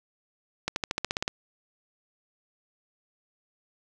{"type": "accelerating click train", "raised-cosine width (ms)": 0.2, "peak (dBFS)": -10, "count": 10, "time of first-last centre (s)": [0.68, 1.279], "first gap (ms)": 81, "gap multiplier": 0.95, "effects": []}